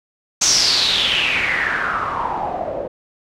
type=noise with low-pass filter sweep; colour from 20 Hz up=white; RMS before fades=-19 dBFS; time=0.41-2.88 s; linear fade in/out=10 ms; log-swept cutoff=6300 to 520 Hz; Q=6.4; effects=none